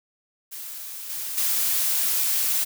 blue noise with level steps, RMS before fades -36 / -31 / -23 dBFS, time 0.51-2.65 s, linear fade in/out 20 ms, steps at 1.09 / 1.37 s, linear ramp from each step 10 ms, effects none

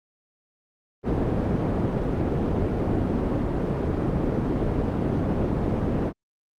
white low-pass noise, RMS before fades -24 dBFS, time 1.03-6.13 s, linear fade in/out 50 ms, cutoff 350 Hz, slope 12 dB/octave, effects Opus 32 kbps

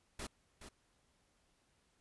pink noise with echo, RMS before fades -44 dBFS, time 0.19-0.27 s, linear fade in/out 5 ms, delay 420 ms, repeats 1, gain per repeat -9 dB, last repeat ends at 0.69 s, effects pink hiss -75 dBFS RMS until 2 s + resampled to 24000 Hz

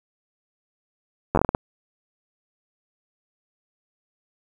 slowing click train, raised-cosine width 1 ms, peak -5 dBFS, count 8, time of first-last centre 1.35-1.549 s, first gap 10 ms, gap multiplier 1.34, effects 7-bit

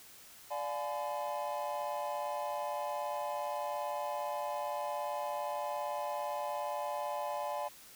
triangle chord, D diminished seventh, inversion none, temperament just, 587.3 / 704.8 / 845.8 / 1014.9 Hz, D5 / F5 / Ab5 / Cb6, 0 / +16 / +31 / +47 cents, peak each -37 / -40 / -37 / -40 dBFS, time 0.5-7.69 s, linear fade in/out 20 ms, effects white hiss -55 dBFS RMS until 7.95 s

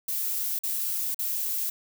violet noise bursts, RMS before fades -29 dBFS, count 3, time 0.08-1.7 s, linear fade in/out 5 ms, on 510 ms, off 45 ms, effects none

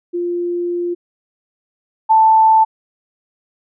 sine tone pair in turn, 349.2 / 882.5 Hz, F4 / A5, 0 / +5 cents, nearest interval octave + major third, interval 1605 cents, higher second, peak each -17 / -7 dBFS, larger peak second, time 0.13-0.95 / 2.09-2.65 s, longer first, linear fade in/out 20 ms, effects none

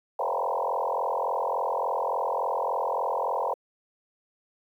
sine tone with frequency modulation, 736 Hz, F#5, 9 cents flat, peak -24 dBFS, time 0.19-3.54 s, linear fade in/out 5 ms, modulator 43.5 Hz, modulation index 6.1, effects high-pass 400 Hz 12 dB/octave + 10-bit

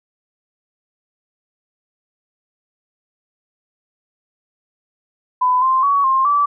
sine tone with pitch steps, 1003 / 1047 / 1126 / 1060 / 1157 Hz, B5 / C6 / C#6 / C6 / D6, +26 / +1 / +27 / +22 / -26 cents, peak -12 dBFS, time 5.41-6.46 s, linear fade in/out 10 ms, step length 210 ms, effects none

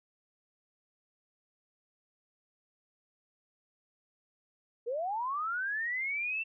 sine linear sweep, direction up, 447.1 to 2700 Hz, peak -31 dBFS, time 4.86-6.44 s, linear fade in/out 20 ms, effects none

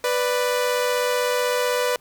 sawtooth tone pair together, 493.9 / 589.8 Hz, B4 / D5, 0 / +7 cents, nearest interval minor third, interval 307 cents, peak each -17 / -22 dBFS, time 0.04-1.96 s, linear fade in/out 2 ms, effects pink hiss -56 dBFS RMS until 2 s

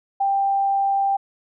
sine tone, 789 Hz, G5, 11 cents sharp, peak -17 dBFS, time 0.2-1.17 s, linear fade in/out 10 ms, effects none

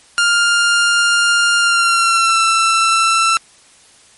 sawtooth tone with pitch glide, 1403 to 1336.6 Hz, F6 to E6, +8 to +24 cents, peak -7 dBFS, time 0.18-3.37 s, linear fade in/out 0 ms, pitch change -84 cents, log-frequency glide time 1.59-2.4 s, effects white hiss -47 dBFS RMS until 4.17 s + MP3 48 kbps

